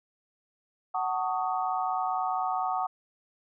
sine chord, D# half-diminished seventh, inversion first, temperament just, 746.7 / 896 / 1120.1 / 1244.5 Hz, F#5 / A5 / C#6 / D#6, +16 / +31 / +18 / 0 cents, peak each -29 / -34 / -34 / -34 dBFS, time 0.94-2.87 s, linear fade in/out 10 ms, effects none

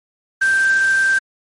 sine tone in noise, 1568 Hz, G6, in tune, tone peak -12 dBFS, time 0.41-1.19 s, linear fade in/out 10 ms, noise white, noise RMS -30 dBFS, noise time 0.41-1.19 s, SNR +15 dB, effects MP3 48 kbps

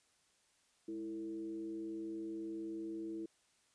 sine tone with frequency modulation, 329.6 Hz, E4, in tune, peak -40 dBFS, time 0.88-3.26 s, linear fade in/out 5 ms, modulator 120 Hz, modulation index 0.49, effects white hiss -73 dBFS RMS until 3.74 s + resampled to 22050 Hz

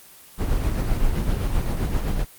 brown noise with tremolo, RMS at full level -20 dBFS, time 0.37-2.26 s, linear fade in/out 50 ms, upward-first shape sine, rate 7.7 Hz, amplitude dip 40%, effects white hiss -47 dBFS RMS until 2.38 s + Opus 24 kbps

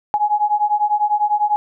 sine beating tone pair, 830.6 / 840.6 Hz, G#5 / G#5, 0 / +21 cents, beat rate 10 Hz, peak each -18 / -17 dBFS, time 0.14-1.56 s, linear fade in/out 0 ms, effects none

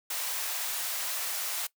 white high-pass noise, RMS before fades -33 dBFS, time 0.1-1.67 s, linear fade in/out 5 ms, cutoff 570 Hz, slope 24 dB/octave, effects noise-tail reverb RT60 0.1 s tail -20 dB re dry

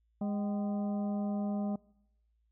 harmonic tone with a mistuned harmonic, 205.2 Hz, G#3, 21 cents flat, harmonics 1 / 2 / 3 / 4 / 5 / 6, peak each -31 / -48 / -42 / -45 / -56 / -58 dBFS, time 0.21-1.76 s, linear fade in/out 5 ms, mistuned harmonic 4, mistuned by -95 cents, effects noise-tail reverb RT60 0.9 s tail -25 dB re dry + added 56 Hz sine -70 dBFS peak until 2.51 s

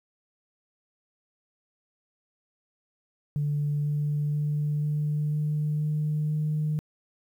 sine tone with pitch steps, 146.5 / 147.52 / 148.55 / 149.58 / 150.62 / 151.67 / 152.72 Hz, D3 / D3 / D3 / D3 / D3 / D#3 / D#3, -4 / +8 / +20 / +32 / +44 / -44 / -32 cents, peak -23 dBFS, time 3.36-6.79 s, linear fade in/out 0 ms, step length 490 ms, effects tanh soft clip ceiling -20 dBFS + 10-bit

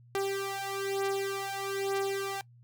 sawtooth beating tone pair, 392 / 393.1 Hz, G4 / G4, 0 / +5 cents, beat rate 1.1 Hz, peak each -30 dBFS, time 0.15-2.41 s, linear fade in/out 0 ms, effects noise-tail reverb RT60 0.1 s tail -22 dB re dry + added 120 Hz sine -54 dBFS peak until 2.63 s

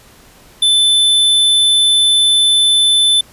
square tone, 3520 Hz, A7, in tune, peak -9 dBFS, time 0.62-3.21 s, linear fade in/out 5 ms, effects pink hiss -44 dBFS RMS until 3.32 s + resampled to 32000 Hz

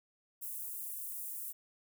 white high-pass noise, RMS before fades -42 dBFS, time 0.41-1.53 s, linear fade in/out 20 ms, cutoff 9500 Hz, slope 24 dB/octave, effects none

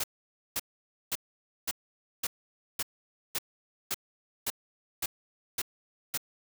white noise bursts, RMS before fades -31 dBFS, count 12, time 0-6.176 s, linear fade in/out 5 ms, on 38 ms, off 520 ms, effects none

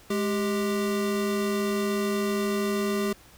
square tone pair together, 208.9 / 395.5 Hz, G#3 / G4, +10 / +15 cents, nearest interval major seventh, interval 1105 cents, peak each -28 dBFS, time 0.1-3.13 s, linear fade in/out 5 ms, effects pink hiss -53 dBFS RMS until 3.37 s

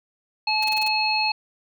harmonic tone, 860 Hz, A5, 40 cents flat, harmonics 1 / 3 / 5, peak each -24 / -24 / -24 dBFS, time 0.47-1.32 s, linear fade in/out 5 ms
white noise bursts, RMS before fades -35 dBFS, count 6, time 0.62-0.882 s, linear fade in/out 5 ms, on 22 ms, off 26 ms
effects none

